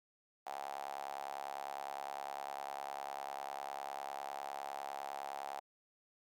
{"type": "tone with high-pass filter", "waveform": "sawtooth", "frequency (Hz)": 69.9, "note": "C#2", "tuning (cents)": 15, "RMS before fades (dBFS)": -44, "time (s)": [0.46, 5.6], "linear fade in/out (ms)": 10, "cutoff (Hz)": 770, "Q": 7.2, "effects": []}